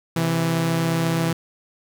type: tone pair together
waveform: sawtooth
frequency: 130.81 / 165.03 Hz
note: C3 / E3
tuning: 0 / +2 cents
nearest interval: major third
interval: 402 cents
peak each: -23 / -16 dBFS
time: 0.16-1.33 s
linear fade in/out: 5 ms
effects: 9-bit